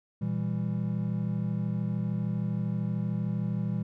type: chord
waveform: triangle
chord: E diminished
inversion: second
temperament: just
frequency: 118.67 / 164.81 / 197.78 Hz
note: Bb2 / E3 / G3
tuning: +31 / 0 / +16 cents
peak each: -30 dBFS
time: 0.21-3.83 s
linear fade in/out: 10 ms
effects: none